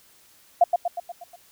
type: tone with echo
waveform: sine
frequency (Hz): 698.5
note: F5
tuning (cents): 0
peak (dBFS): -11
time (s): 0.61-0.64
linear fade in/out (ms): 5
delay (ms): 120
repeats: 6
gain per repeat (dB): -5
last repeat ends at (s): 1.36
effects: white hiss -56 dBFS RMS until 1.51 s